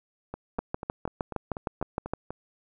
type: two click trains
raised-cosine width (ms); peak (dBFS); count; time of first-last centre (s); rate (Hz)
1; -14 / -21; 11 / 9; 0.59-2.136 / 0.34-2.306; 6.47 / 4.07
effects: none